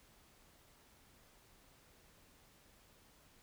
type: silence
effects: pink hiss -66 dBFS RMS until 3.42 s